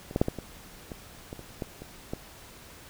clicks, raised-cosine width 2 ms, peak -26 / -12 / -7 / -14 / -22 / -24 / -24 / -27 / -18 / -26 / -18 dBFS, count 11, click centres 0.111 / 0.161 / 0.215 / 0.284 / 0.387 / 0.918 / 1.329 / 1.393 / 1.622 / 1.82 / 2.135 s, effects pink hiss -49 dBFS RMS until 2.89 s

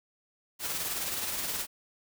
white noise with tremolo, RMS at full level -32 dBFS, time 0.59-1.67 s, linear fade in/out 50 ms, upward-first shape sine, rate 19 Hz, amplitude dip 35%, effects none

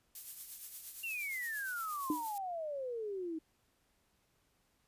violet noise with tremolo, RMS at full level -42 dBFS, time 0.15-2.38 s, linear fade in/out 2 ms, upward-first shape triangle, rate 8.6 Hz, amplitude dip 55%
sine exponential sweep, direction down, 2800 to 311.1 Hz, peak -37 dBFS, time 1.03-3.39 s, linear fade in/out 10 ms
sine tone with exponential decay, 304.4 Hz, D#4, 38 cents flat, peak -27 dBFS, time 2.1-2.27 s, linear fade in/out 2 ms, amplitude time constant 35 ms
effects pink hiss -75 dBFS RMS until 4.87 s + resampled to 32000 Hz

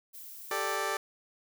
violet noise, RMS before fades -46 dBFS, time 0.13-0.77 s, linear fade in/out 20 ms
15% pulse chord, G suspended second, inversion none, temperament just, 392 / 441 / 588 Hz, G4 / A4 / D5, 0 / +4 / +2 cents, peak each -29 / -29 / -29 dBFS, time 0.51-0.97 s, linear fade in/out 2 ms
effects none

